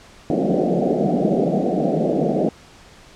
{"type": "band-pass noise", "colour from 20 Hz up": "pink", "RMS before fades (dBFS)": -19, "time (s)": [0.3, 2.49], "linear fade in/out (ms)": 2, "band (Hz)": [150, 740], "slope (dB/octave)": 96, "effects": ["pink hiss -46 dBFS RMS until 3.15 s", "low-pass 7000 Hz 12 dB/octave"]}